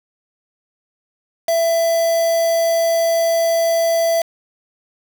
triangle tone with quantisation, 666 Hz, E5, 18 cents sharp, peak -12 dBFS, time 1.48-4.22 s, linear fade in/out 5 ms, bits 4, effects none

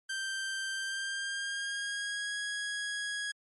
sawtooth tone with pitch glide, 1568 to 1659.3 Hz, G6 to G#6, 0 to -2 cents, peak -30 dBFS, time 0.09-3.32 s, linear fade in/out 10 ms, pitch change +98 cents, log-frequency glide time 0.73-2.37 s, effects MP3 48 kbps

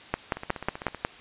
two click trains, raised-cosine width 0.5 ms, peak -9 / -20 dBFS, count 6 / 10, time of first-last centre 0.14-1.049 / 0.37-0.947 s, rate 5.5 / 15.6 Hz, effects white hiss -47 dBFS RMS until 1.2 s + resampled to 8000 Hz

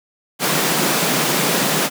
pink high-pass noise, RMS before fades -18 dBFS, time 0.39-1.9 s, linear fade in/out 50 ms, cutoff 140 Hz, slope 96 dB/octave, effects none

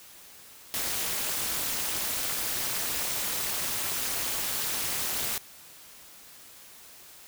white noise with amplitude modulation, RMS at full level -27 dBFS, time 0.74-5.38 s, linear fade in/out 0 ms, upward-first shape sine, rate 236 Hz, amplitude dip 80%, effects white hiss -50 dBFS RMS until 7.27 s

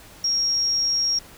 sine tone, 5588 Hz, F8, in tune, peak -19 dBFS, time 0.24-1.19 s, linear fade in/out 5 ms, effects pink hiss -46 dBFS RMS until 1.37 s

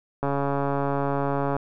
click train, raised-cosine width 1 ms, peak -12 dBFS, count 188, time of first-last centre 0.23-1.566 s, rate 140 Hz, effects none

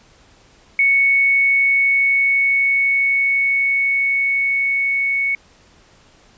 sine tone with level ramp, 2217 Hz, C#7, in tune, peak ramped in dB -11 to -16 dBFS, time 0.79-5.35 s, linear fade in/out 2 ms, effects pink hiss -51 dBFS RMS until 6.37 s + resampled to 16000 Hz

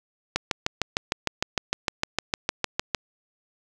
click train, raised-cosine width 0.2 ms, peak -5 dBFS, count 18, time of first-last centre 0.36-2.948 s, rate 6.57 Hz, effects none

